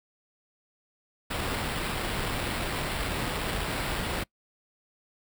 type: noise with sample-and-hold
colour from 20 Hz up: pink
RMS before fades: -31 dBFS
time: 1.3-4.24 s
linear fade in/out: 10 ms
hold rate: 6300 Hz
effects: noise-tail reverb RT60 0.1 s tail -24 dB re dry